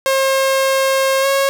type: tone with pitch glide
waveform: sawtooth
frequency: 536 to 547.6 Hz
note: C5 to C#5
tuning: +42 to -21 cents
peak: -9 dBFS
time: 0.06-1.49 s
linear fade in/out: 0 ms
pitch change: +37 cents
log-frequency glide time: 1.21-1.26 s
effects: none